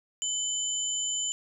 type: tone pair together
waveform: sine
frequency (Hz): 3000 / 7135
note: F#7 / A8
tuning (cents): +23 / +23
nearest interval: octave + minor third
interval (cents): 1500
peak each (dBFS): -33 / -29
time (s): 0.22-1.32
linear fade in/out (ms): 0
effects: none